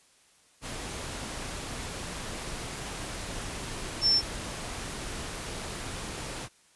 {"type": "tone in noise", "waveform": "sine", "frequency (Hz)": 5380, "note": "E8", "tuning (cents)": 34, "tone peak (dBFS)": -20, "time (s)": [4.01, 4.22], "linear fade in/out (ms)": 50, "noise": "pink", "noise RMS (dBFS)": -37, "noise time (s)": [0.61, 6.49], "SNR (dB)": 14, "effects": ["white hiss -62 dBFS RMS until 6.75 s", "resampled to 24000 Hz"]}